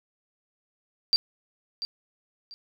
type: tone with echo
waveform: sine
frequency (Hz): 4699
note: D8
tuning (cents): 0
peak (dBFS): -17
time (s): 1.13-1.16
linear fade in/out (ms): 0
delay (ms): 690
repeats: 2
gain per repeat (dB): -12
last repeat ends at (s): 2.54
effects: none